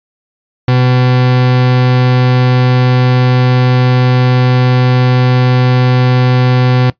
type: tone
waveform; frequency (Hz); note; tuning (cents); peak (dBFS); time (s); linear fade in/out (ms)
40% pulse; 126.1; B2; +36; -6; 0.68-6.9; 2
effects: noise-tail reverb RT60 0.1 s tail -18 dB re dry + resampled to 11025 Hz